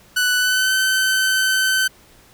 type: tone with pitch glide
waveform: sawtooth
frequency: 1488 to 1530.7 Hz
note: F#6 to G6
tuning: +9 to -42 cents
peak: -12 dBFS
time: 0.16-1.88 s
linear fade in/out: 10 ms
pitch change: +49 cents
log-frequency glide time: 0.37-0.73 s
effects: pink hiss -50 dBFS RMS until 2.33 s